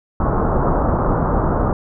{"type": "low-pass noise", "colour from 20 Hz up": "pink", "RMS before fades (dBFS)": -17, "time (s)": [0.2, 1.73], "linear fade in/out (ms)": 2, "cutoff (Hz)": 1300, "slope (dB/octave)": 48, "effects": []}